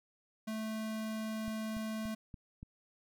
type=tone; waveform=square; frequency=218.9 Hz; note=A3; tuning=9 cents flat; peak=-37 dBFS; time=0.47-2.15 s; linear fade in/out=10 ms
type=click train; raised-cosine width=5 ms; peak=-34 dBFS; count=5; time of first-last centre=1.48-2.629 s; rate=3.48 Hz
effects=none